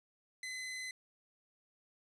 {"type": "tone", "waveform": "sawtooth", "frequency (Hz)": 2031, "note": "B6", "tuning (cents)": 48, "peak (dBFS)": -37, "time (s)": [0.43, 0.91], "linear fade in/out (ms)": 2, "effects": ["resampled to 22050 Hz"]}